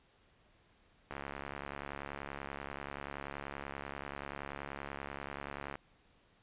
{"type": "click train", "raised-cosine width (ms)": 0.5, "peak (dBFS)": -26, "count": 328, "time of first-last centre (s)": [1.11, 5.755], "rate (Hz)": 70.4, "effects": ["pink hiss -68 dBFS RMS until 6.42 s", "resampled to 8000 Hz"]}